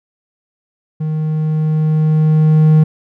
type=tone with level ramp; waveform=triangle; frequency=155.56 Hz; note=D#3; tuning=in tune; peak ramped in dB=-14 to -3 dBFS; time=1-2.84 s; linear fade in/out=10 ms; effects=none